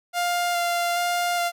sawtooth tone with vibrato, 698.5 Hz, F5, in tune, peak -18 dBFS, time 0.13-1.52 s, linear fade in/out 50 ms, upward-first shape square, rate 1.2 Hz, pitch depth 10 cents each way, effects none

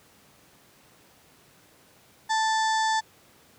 harmonic tone with a mistuned harmonic, 880 Hz, A5, in tune, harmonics 1 / 2 / 4 / 5 / 6 / 7 / 8 / 9, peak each -23 / -29 / -35 / -37 / -39 / -40 / -41 / -42 dBFS, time 2.29-3.01 s, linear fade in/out 20 ms, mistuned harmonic 5, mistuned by +59 cents, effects pink hiss -57 dBFS RMS until 3.58 s + high-pass 100 Hz 12 dB/octave

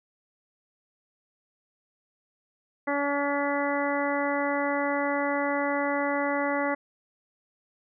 harmonic tone, 284.6 Hz, C#4, 46 cents sharp, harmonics 1 / 2 / 3 / 4 / 5 / 6 / 7, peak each -30 / -29 / -32 / -34 / -36 / -37 / -33 dBFS, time 2.87-6.75 s, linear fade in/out 10 ms, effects none

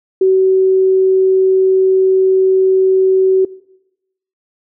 sine tone, 378.6 Hz, F#4, 40 cents sharp, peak -7 dBFS, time 0.21-3.45 s, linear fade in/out 5 ms, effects noise-tail reverb RT60 0.9 s tail -22 dB re dry

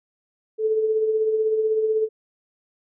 sine tone with tremolo, 436.9 Hz, A4, 12 cents flat, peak -16 dBFS, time 0.58-2.09 s, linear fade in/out 50 ms, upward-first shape triangle, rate 16 Hz, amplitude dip 50%, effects none

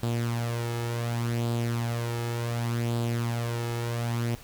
sawtooth tone with flanger, 117.7 Hz, A#2, 17 cents sharp, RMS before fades -29 dBFS, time 0.03-4.35 s, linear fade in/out 0 ms, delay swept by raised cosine 0.24 to 2.34 ms, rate 0.68 Hz, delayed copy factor +0.55, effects pink hiss -49 dBFS RMS until 4.43 s

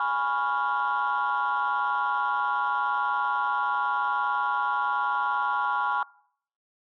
sine chord, C# dominant seventh, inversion second, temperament equal, 830.6 / 987.8 / 1108.7 / 1396.9 Hz, G#5 / B5 / C#6 / E#6, 0 / 0 / 0 / 0 cents, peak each -28 dBFS, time 0-6.03 s, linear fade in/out 2 ms, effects noise-tail reverb RT60 0.6 s tail -22 dB re dry + tanh soft clip ceiling -18 dBFS

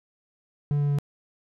triangle tone with pitch steps, 145.2 / 144.2 / 143.2 Hz, D3 / D3 / D3, -19 / -31 / -43 cents, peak -19 dBFS, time 0.71-0.986 s, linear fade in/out 0 ms, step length 92 ms, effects none

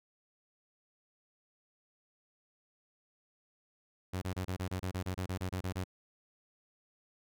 sawtooth tone bursts, 92.5 Hz, F#2, in tune, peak -30 dBFS, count 15, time 4.13-5.842 s, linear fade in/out 10 ms, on 88 ms, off 28 ms, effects none

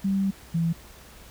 sine tone pair in turn, 194.9 / 166.26 Hz, G3 / E3, -10 / +15 cents, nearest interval minor third, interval 275 cents, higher first, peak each -21 dBFS, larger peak neither, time 0.04-0.31 / 0.54-0.73 s, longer first, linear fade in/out 10 ms, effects added 62 Hz sine -51 dBFS peak until 1.3 s + pink hiss -49 dBFS RMS until 1.3 s

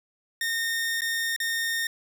sawtooth tone with dropouts, 1834 Hz, A#6, 29 cents flat, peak -22 dBFS, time 0.41-1.87 s, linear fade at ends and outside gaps 2 ms, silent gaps 1.008-1.018 / 1.363-1.401 s, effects none

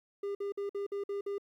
triangle tone bursts, 401.7 Hz, G4, 42 cents sharp, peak -31 dBFS, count 7, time 0.23-1.382 s, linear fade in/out 5 ms, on 120 ms, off 52 ms, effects 12-bit

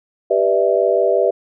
sine chord, E minor seventh, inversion first, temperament equal with one note detuned, 392 / 493.9 / 593.8 / 659.3 Hz, G4 / B4 / D5 / E5, 0 / 0 / +19 / 0 cents, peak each -18 dBFS, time 0.3-1.31 s, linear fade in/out 10 ms, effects none

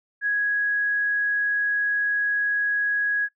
sine tone, 1663 Hz, G#6, 2 cents sharp, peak -20 dBFS, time 0.21-3.29 s, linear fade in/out 50 ms, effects noise-tail reverb RT60 0.1 s tail -20 dB re dry

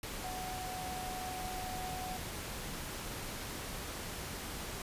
sine tone in noise, 740 Hz, F#5, in tune, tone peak -41 dBFS, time 0.24-2.17 s, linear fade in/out 2 ms, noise pink, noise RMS -42 dBFS, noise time 0.03-4.82 s, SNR -2 dB, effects resampled to 32000 Hz

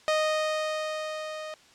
sawtooth tone with level ramp, 620 Hz, D#5, 6 cents flat, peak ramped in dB -18 to -32 dBFS, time 0.08-1.54 s, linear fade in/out 0 ms, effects white hiss -56 dBFS RMS until 1.74 s + low-pass 6000 Hz 12 dB/octave

